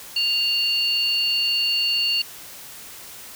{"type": "tone pair together", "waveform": "sine", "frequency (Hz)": [2794, 4439], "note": ["F7", "C#8"], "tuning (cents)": [0, 2], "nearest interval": "minor sixth", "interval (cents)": 802, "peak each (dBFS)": [-21, -22], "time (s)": [0.16, 2.22], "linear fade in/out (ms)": 5, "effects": ["white hiss -40 dBFS RMS until 3.35 s"]}